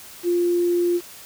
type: tone with quantisation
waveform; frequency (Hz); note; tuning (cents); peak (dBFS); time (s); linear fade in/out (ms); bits
sine; 349.2; F4; 0; -17; 0.23-1.01; 50; 7
effects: white hiss -42 dBFS RMS until 1.25 s